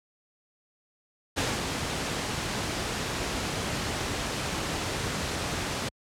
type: noise with ADSR envelope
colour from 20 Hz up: pink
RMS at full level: -26 dBFS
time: 1.36-5.89 s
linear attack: 22 ms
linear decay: 220 ms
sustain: -4 dB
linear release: 6 ms
effects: high-pass 60 Hz 12 dB/octave + low-pass 8000 Hz 12 dB/octave